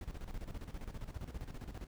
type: noise with tremolo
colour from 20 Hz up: brown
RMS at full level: -42 dBFS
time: 0.01-1.87 s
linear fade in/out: 2 ms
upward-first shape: square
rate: 15 Hz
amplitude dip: 70%
effects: none